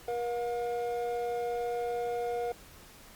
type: tone pair together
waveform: triangle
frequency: 477.2 / 715 Hz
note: A#4 / F5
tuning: +41 / +41 cents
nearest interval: perfect fifth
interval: 700 cents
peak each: -30 / -33 dBFS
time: 0.08-2.52 s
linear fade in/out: 2 ms
effects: pink hiss -53 dBFS RMS until 3.15 s + Opus 48 kbps